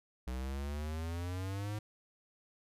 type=exponential sweep; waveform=square; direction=up; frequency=61.74 to 107.2 Hz; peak=-37 dBFS; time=0.27-1.79 s; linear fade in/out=5 ms; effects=resampled to 32000 Hz